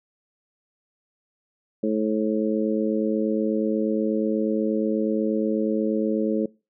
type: harmonic tone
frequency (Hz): 108.3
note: A2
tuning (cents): -27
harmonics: 2 / 3 / 4 / 5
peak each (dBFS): -24 / -26 / -27 / -28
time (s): 1.83-6.46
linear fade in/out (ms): 5
effects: noise-tail reverb RT60 0.3 s tail -24 dB re dry